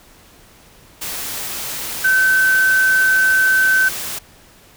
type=tone in noise; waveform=sine; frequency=1534 Hz; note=G6; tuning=38 cents flat; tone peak=-11 dBFS; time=2.04-3.89 s; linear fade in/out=10 ms; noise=white; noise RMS=-26 dBFS; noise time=1.01-4.19 s; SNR=+12 dB; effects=pink hiss -47 dBFS RMS until 4.76 s